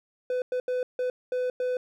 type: tone bursts at uneven times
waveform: triangle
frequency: 502 Hz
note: B4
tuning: 28 cents sharp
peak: -23 dBFS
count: 6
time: 0.3-0.42 / 0.52-0.6 / 0.68-0.83 / 0.99-1.1 / 1.32-1.5 / 1.6-1.77 s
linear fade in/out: 2 ms
effects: none